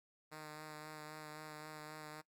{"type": "tone with vibrato", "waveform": "5% pulse", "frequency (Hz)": 153.4, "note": "D#3", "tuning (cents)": -24, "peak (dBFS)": -37, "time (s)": [0.31, 2.22], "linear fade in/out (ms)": 20, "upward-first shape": "sine", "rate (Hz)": 3.8, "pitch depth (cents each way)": 18, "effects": ["noise-tail reverb RT60 0.1 s tail -20 dB re dry", "Opus 48 kbps"]}